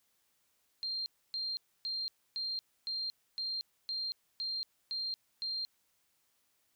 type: tone bursts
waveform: sine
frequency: 4186 Hz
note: C8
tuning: in tune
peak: -34 dBFS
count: 10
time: 0.83-5.65 s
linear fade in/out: 0 ms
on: 230 ms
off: 280 ms
effects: white hiss -75 dBFS RMS until 6.75 s